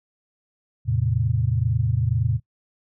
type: tone cluster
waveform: sine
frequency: 84.1 / 112.5 / 134.5 Hz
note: E2 / A2 / C3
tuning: +35 / +39 / +48 cents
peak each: -26 / -21 / -24 dBFS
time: 0.85-2.4 s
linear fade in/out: 50 ms
effects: noise-tail reverb RT60 0.1 s tail -23 dB re dry